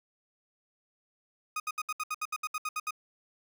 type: tone bursts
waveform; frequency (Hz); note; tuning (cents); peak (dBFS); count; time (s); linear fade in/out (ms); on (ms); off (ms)
30% pulse; 1244.5; D#6; 0; -28; 13; 1.56-2.908; 5; 40; 69
effects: none